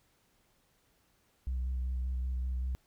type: tone with vibrato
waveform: sine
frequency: 63.4 Hz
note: B1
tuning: 46 cents sharp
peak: -29 dBFS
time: 1.47-2.75 s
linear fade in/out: 0 ms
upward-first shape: square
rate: 5.2 Hz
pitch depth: 18 cents each way
effects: tanh soft clip ceiling -29 dBFS + pink hiss -71 dBFS RMS until 2.86 s